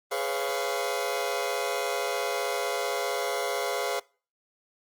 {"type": "chord", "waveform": "sawtooth", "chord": "C# dominant seventh", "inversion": "second", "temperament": "just", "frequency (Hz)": [415.8, 498.9, 554.4, 693], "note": ["G#4", "B4", "C#5", "E#5"], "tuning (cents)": [2, 17, 0, -14], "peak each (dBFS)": -29, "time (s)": [0.11, 4], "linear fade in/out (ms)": 10, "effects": ["noise-tail reverb RT60 0.4 s tail -25 dB re dry", "Opus 24 kbps"]}